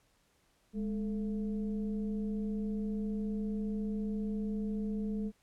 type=tone with frequency modulation; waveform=sine; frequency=207.7 Hz; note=G#3; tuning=in tune; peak=-32 dBFS; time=0.73-5.32 s; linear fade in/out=50 ms; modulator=235 Hz; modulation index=0.56; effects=pink hiss -71 dBFS RMS until 5.42 s + low-pass 12000 Hz 12 dB/octave